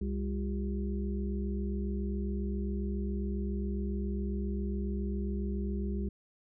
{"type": "harmonic tone with a mistuned harmonic", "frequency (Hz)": 66.2, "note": "C2", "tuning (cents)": 21, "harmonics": [1, 3, 5, 6], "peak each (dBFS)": [-33, -35, -43, -43], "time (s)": [0.01, 6.09], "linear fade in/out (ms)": 5, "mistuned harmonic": 5, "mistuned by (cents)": 96, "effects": []}